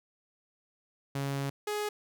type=tone pair in turn; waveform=sawtooth; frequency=138.7 / 418.4 Hz; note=C#3 / G#4; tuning=+1 / +13 cents; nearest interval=octave + perfect fifth; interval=1912 cents; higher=second; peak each=-27 dBFS; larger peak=neither; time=1.15-1.5 / 1.67-1.89 s; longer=first; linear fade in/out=5 ms; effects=none